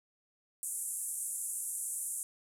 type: band-pass noise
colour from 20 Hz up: white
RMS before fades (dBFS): -38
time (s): 0.63-2.23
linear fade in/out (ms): 0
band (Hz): 7800 to 11000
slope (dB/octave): 48
effects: none